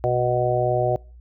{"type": "harmonic tone", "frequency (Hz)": 123.6, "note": "B2", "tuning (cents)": 2, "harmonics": [1, 3, 4, 5, 6], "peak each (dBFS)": [-25, -25, -27, -22, -25], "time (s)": [0.04, 0.96], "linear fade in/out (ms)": 0, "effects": ["noise-tail reverb RT60 0.4 s tail -26 dB re dry", "added 60 Hz sine -42 dBFS peak until 1.2 s"]}